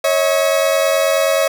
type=tone pair together; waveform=40% pulse; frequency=551.5 / 641 Hz; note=C#5 / E5; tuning=-9 / -49 cents; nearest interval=minor third; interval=260 cents; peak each=-15 dBFS; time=0.04-1.48 s; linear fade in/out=5 ms; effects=none